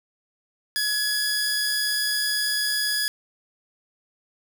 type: tone pair together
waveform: sawtooth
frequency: 1687 / 4923 Hz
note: G#6 / D#8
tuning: +27 / -19 cents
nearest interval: octave + perfect fifth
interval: 1854 cents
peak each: -22 dBFS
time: 0.76-3.08 s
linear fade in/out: 0 ms
effects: 8-bit